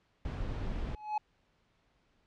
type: noise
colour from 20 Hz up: brown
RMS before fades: -36 dBFS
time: 0.25-0.95 s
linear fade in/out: 2 ms
type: tone with exponential growth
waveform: triangle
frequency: 849 Hz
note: G#5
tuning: 38 cents sharp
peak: -25 dBFS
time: 0.84-1.18 s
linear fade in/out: 5 ms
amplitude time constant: 72 ms
effects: pink hiss -72 dBFS RMS until 2.26 s + low-pass 4000 Hz 12 dB/octave